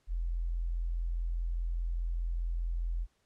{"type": "tone", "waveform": "sine", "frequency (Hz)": 42.43, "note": "F1", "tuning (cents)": -49, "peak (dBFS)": -30, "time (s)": [0.07, 3.07], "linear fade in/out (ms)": 50, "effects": ["pink hiss -74 dBFS RMS until 3.25 s", "low-pass 9000 Hz 12 dB/octave"]}